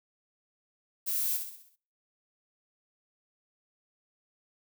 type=noise with echo; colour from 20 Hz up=violet; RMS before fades=-31 dBFS; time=1.06-1.38 s; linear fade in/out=20 ms; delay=64 ms; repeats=6; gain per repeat=-6 dB; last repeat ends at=1.764 s; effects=noise-tail reverb RT60 0.5 s tail -25 dB re dry